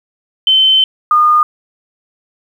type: tone pair in turn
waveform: sine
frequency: 3075 / 1220.3 Hz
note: G7 / D#6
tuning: -34 / -34 cents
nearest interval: octave + major third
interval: 1600 cents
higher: first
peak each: -6 dBFS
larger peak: neither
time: 0.47-0.84 / 1.11-1.43 s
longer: first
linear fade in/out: 2 ms
effects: 7-bit